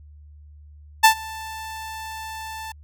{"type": "tone with ADSR envelope", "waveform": "sawtooth", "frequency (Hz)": 883, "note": "A5", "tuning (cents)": 6, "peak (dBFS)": -4, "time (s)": [1.03, 2.72], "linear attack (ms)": 16, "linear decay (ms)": 95, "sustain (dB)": -24, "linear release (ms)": 4, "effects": ["added 74 Hz sine -43 dBFS peak until 2.83 s"]}